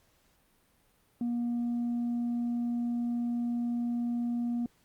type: tone with tanh clipping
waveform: sine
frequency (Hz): 238.5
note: A#3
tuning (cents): +40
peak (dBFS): -29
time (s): 1.21-4.66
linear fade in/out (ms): 2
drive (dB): 1
effects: pink hiss -68 dBFS RMS until 4.84 s + Opus 48 kbps